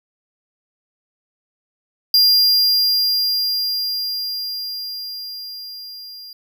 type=tone with level ramp; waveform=square; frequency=4800 Hz; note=D8; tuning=37 cents sharp; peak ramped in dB=-10 to -35 dBFS; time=2.14-6.33 s; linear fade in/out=2 ms; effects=none